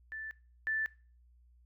sine tone pair in turn, 1760 / 1760 Hz, A6 / A6, 0 / 0 cents, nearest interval unison, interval 0 cents, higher neither, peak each -39 / -30 dBFS, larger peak second, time 0.12-0.31 / 0.67-0.86 s, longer neither, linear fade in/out 0 ms, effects noise-tail reverb RT60 0.4 s tail -22 dB re dry + added 60 Hz sine -60 dBFS peak until 1.65 s

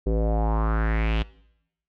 square tone with low-pass filter sweep, 54.8 Hz, A1, 6 cents flat, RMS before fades -23 dBFS, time 0.06-1.23 s, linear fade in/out 10 ms, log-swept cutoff 420 to 3200 Hz, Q 3.9, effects noise-tail reverb RT60 0.8 s tail -21 dB re dry

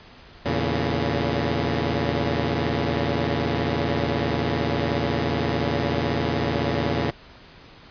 10% pulse tone cluster, 81.7 / 114.6 / 140.8 Hz, E2 / A#2 / C#3, -15 / -29 / +27 cents, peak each -18 dBFS, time 0.45-7.11 s, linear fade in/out 10 ms, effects pink hiss -47 dBFS RMS until 7.9 s + resampled to 11025 Hz

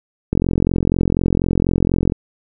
click train, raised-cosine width 3 ms, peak -3 dBFS, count 80, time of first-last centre 0.33-2.121 s, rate 44.1 Hz, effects none

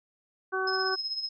harmonic tone, 378.2 Hz, F#4, 38 cents sharp, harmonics 1 / 2 / 3 / 4, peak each -31 / -36 / -33 / -31 dBFS, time 0.52-0.96 s, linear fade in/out 20 ms
sine tone with tremolo, 5140 Hz, E8, 45 cents flat, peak -28 dBFS, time 0.67-1.29 s, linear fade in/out 5 ms, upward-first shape sine, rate 16 Hz, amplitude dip 60%
effects none

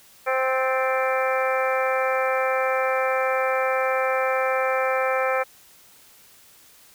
harmonic tone with a mistuned harmonic, 261.6 Hz, C4, in tune, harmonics 2 / 3 / 4 / 5 / 6 / 7 / 8 / 9, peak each -23 / -28 / -32 / -27 / -34 / -32 / -35 / -31 dBFS, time 0.26-5.44 s, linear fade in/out 20 ms, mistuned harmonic 7, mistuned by -46 cents, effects white hiss -52 dBFS RMS until 6.94 s

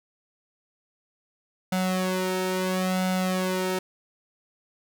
sawtooth tone with flanger, 185.5 Hz, F#3, 5 cents sharp, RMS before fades -26 dBFS, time 1.72-3.79 s, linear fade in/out 5 ms, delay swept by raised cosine 1.4 to 2.22 ms, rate 0.74 Hz, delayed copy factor +0.9, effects none

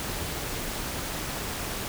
pink noise with amplitude modulation, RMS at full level -30 dBFS, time 0-1.88 s, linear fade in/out 0 ms, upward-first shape sine, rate 267 Hz, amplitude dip 60%, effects none

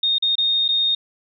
sine tone with dropouts, 3692 Hz, A#7, 17 cents flat, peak -16 dBFS, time 0.03-0.95 s, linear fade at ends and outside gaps 5 ms, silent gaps 0.184-0.223 / 0.355-0.381 / 0.681-0.687 s, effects none

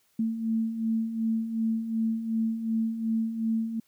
sine beating tone pair, 222.2 / 224.9 Hz, A3 / A3, +17 / +38 cents, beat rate 2.7 Hz, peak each -33 / -26 dBFS, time 0.19-3.8 s, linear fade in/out 5 ms, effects white hiss -68 dBFS RMS until 3.87 s

